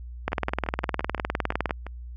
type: two click trains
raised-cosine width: 0.5 ms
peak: -9 / -21 dBFS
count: 29 / 10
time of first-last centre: 0.28-1.709 / 0.32-1.866 s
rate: 19.6 / 5.82 Hz
effects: added 60 Hz sine -36 dBFS peak until 2.16 s